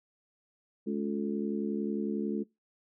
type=harmonic tone with a mistuned harmonic; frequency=71.1 Hz; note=C#2; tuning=45 cents sharp; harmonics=3 / 4 / 5 / 6; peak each=-32 / -36 / -36 / -39 dBFS; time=0.86-2.44 s; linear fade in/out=20 ms; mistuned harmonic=6; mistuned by=+45 cents; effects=noise-tail reverb RT60 0.2 s tail -22 dB re dry